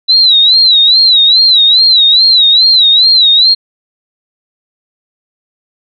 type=tone with vibrato; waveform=sine; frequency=3951 Hz; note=B7; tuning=in tune; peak=-3 dBFS; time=0.08-3.55 s; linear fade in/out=20 ms; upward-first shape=sine; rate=2.4 Hz; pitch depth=120 cents each way; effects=none